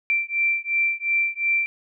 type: beating tone pair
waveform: sine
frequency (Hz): 2349 / 2351.8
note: D7 / D7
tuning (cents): 0 / +2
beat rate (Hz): 2.8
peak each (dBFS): -23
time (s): 0.1-1.66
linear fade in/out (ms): 0
effects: none